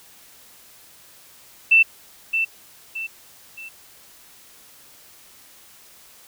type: tone with echo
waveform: sine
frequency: 2670 Hz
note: E7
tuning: 22 cents sharp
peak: -10 dBFS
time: 1.71-1.83 s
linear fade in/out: 10 ms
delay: 620 ms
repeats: 3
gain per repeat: -8 dB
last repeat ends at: 3.69 s
effects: white hiss -49 dBFS RMS until 6.27 s